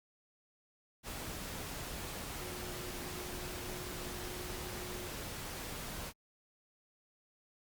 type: tone in noise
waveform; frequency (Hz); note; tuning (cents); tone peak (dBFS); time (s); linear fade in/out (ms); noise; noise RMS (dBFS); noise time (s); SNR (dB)
sine; 361.4; F#4; -41; -48; 2.39-5.11; 50; pink; -43; 1.03-6.13; -8
effects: Opus 48 kbps